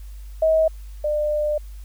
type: tone pair in turn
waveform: sine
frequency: 637 / 599.2 Hz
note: D#5 / D5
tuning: +41 / +35 cents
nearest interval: minor second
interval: 106 cents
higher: first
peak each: -14 / -19 dBFS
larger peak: first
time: 0.42-0.68 / 1.04-1.58 s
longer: second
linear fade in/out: 5 ms
effects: added 50 Hz sine -34 dBFS peak until 1.84 s + white hiss -55 dBFS RMS until 1.84 s